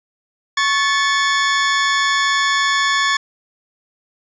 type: tone pair together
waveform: sawtooth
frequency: 1106 / 1740.3 Hz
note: C#6 / A6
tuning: -4 / -19 cents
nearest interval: minor sixth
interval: 785 cents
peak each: -14 / -13 dBFS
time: 0.57-3.17 s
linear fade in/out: 5 ms
effects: resampled to 16000 Hz + 8-bit